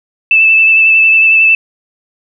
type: tone with vibrato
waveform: sine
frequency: 2637 Hz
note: E7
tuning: in tune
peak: -4 dBFS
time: 0.31-1.55 s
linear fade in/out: 2 ms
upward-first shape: sine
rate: 11 Hz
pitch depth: 17 cents each way
effects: none